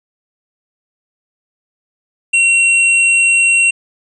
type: tone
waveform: square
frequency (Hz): 2735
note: F7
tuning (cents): -37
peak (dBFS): -9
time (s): 2.33-3.71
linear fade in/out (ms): 10
effects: resampled to 22050 Hz